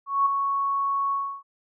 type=tone with ADSR envelope; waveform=sine; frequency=1108.7 Hz; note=C#6; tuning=in tune; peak=-16 dBFS; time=0.06-1.43 s; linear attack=200 ms; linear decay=8 ms; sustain=-6 dB; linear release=310 ms; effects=none